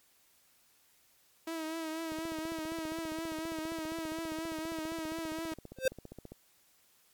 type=tone with vibrato; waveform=sawtooth; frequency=321.6 Hz; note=E4; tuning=43 cents flat; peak=-32 dBFS; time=1.47-5.54 s; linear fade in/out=5 ms; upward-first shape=triangle; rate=4.1 Hz; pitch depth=53 cents each way
type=click train; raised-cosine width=2 ms; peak=-32 dBFS; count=64; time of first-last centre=2.12-6.32 s; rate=15 Hz
type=tone with exponential growth; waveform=square; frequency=523.3 Hz; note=C5; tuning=in tune; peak=-22 dBFS; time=5.76-5.88 s; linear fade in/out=5 ms; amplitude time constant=24 ms
effects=white hiss -67 dBFS RMS until 7.13 s + MP3 96 kbps